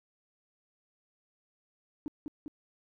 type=tone with echo; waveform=sine; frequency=298.1 Hz; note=D4; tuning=26 cents sharp; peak=-31 dBFS; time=2.06-2.08 s; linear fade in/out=0 ms; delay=200 ms; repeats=2; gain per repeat=-3 dB; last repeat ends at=2.48 s; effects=tanh soft clip ceiling -30 dBFS